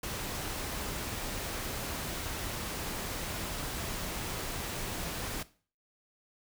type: noise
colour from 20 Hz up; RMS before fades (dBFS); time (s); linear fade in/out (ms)
pink; -37; 0.03-5.43; 5
effects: noise-tail reverb RT60 0.4 s tail -17 dB re dry